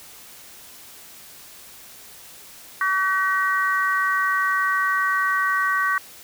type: harmonic tone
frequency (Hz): 380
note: F#4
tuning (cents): +46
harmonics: 3 / 4 / 5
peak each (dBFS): -22 / -23 / -24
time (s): 2.81-5.98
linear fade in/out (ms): 2
effects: white hiss -44 dBFS RMS until 6.23 s